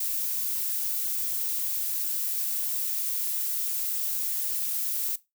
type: noise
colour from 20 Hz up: violet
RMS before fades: -29 dBFS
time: 0-5.16 s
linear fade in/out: 5 ms
effects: noise-tail reverb RT60 0.2 s tail -17 dB re dry